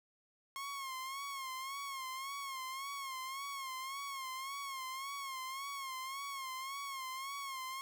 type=tone with vibrato; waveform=sawtooth; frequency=1079 Hz; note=C#6; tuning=47 cents flat; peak=-37 dBFS; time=0.56-7.81 s; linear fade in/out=0 ms; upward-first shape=sine; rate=1.8 Hz; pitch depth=70 cents each way; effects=11-bit